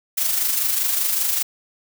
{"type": "noise with amplitude modulation", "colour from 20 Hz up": "blue", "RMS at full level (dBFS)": -19, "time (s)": [0.17, 1.43], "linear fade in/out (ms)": 10, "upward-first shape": "sine", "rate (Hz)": 25.1, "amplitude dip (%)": 45, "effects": []}